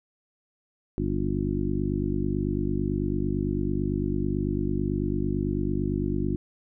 harmonic tone with a mistuned harmonic, 49 Hz, G1, in tune, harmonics 1 / 2 / 3 / 4 / 5 / 6 / 7, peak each -32 / -32 / -32 / -32 / -32 / -32 / -32 dBFS, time 0.98-6.36 s, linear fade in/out 0 ms, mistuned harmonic 7, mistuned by +47 cents, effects none

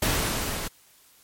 pink noise with level ramp, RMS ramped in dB -23 to -32 dBFS, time 0.02-0.68 s, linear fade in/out 5 ms, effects white hiss -57 dBFS RMS until 1.23 s + MP3 64 kbps

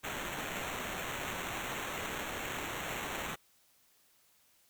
blue noise with sample-and-hold, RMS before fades -39 dBFS, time 0.03-3.36 s, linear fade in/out 20 ms, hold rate 4900 Hz, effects white hiss -68 dBFS RMS until 4.69 s

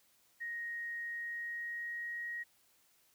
sine tone with pitch glide, 1873 to 1889.3 Hz, A#6 to A#6, +8 to +23 cents, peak -38 dBFS, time 0.4-2.44 s, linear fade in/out 20 ms, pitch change +15 cents, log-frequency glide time 1.01-2.29 s, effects white hiss -70 dBFS RMS until 3.14 s

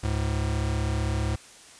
square tone pair together, 71.28 / 106.8 Hz, C#2 / G#2, +49 / +49 cents, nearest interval perfect fifth, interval 700 cents, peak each -28 dBFS, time 0.03-1.36 s, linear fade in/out 10 ms, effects white hiss -49 dBFS RMS until 1.79 s + resampled to 22050 Hz

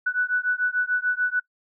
sine beating tone pair, 1481 / 1487.8 Hz, F#6 / F#6, +1 / +9 cents, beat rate 6.8 Hz, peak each -24 dBFS, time 0.06-1.4 s, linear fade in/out 10 ms, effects noise-tail reverb RT60 0.1 s tail -24 dB re dry

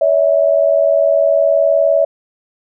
sine tone pair together, 567 / 646.8 Hz, C#5 / E5, +39 / -33 cents, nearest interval major second, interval 228 cents, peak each -12 dBFS, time 0.01-2.05 s, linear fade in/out 5 ms, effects none

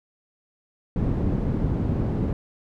white low-pass noise, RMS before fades -24 dBFS, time 0.96-2.33 s, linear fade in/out 2 ms, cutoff 200 Hz, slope 12 dB/octave, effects none

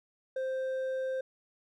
sine tone with hard clipping, 523.3 Hz, C5, in tune, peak -32 dBFS, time 0.36-1.21 s, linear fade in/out 5 ms, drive 4 dB, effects none

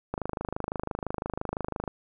click train, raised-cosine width 1 ms, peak -16 dBFS, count 46, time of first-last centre 0.14-1.877 s, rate 25.9 Hz, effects none

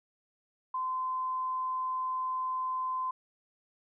sine tone, 1030 Hz, C6, 28 cents flat, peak -30 dBFS, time 0.74-3.11 s, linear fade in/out 5 ms, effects none

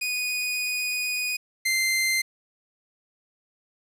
sawtooth tone pair in turn, 2477 / 2083 Hz, D#7 / C7, -8 / -8 cents, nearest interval minor third, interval 300 cents, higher first, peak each -22 / -18 dBFS, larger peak second, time 0.01-1.37 / 1.65-2.22 s, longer first, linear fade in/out 10 ms, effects resampled to 32000 Hz + 9-bit

